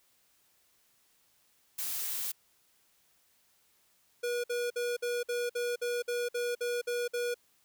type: noise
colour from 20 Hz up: blue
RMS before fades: -35 dBFS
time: 1.78-2.32 s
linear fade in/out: 10 ms
type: tone bursts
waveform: square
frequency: 482.6 Hz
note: B4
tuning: 40 cents flat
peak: -31 dBFS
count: 12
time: 4.23-7.344 s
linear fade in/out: 10 ms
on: 210 ms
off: 54 ms
effects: white hiss -69 dBFS RMS until 7.64 s